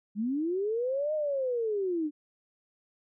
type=linear two-way sweep; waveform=sine; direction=up then down; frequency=196.5 to 623 to 289.1 Hz; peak=-27 dBFS; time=0.15-2.11 s; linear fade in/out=50 ms; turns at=1.14 s; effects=none